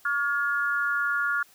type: tone with amplitude modulation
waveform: sine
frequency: 1416 Hz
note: F6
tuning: 23 cents sharp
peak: -19 dBFS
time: 0.05-1.43 s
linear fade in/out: 5 ms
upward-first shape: sine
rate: 279 Hz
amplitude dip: 90%
effects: white hiss -57 dBFS RMS until 1.54 s